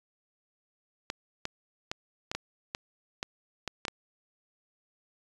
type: clicks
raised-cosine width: 0.2 ms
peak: -15 dBFS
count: 10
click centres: 1.101 / 1.454 / 1.915 / 2.315 / 2.35 / 2.749 / 3.229 / 3.677 / 3.852 / 3.882 s
effects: resampled to 24000 Hz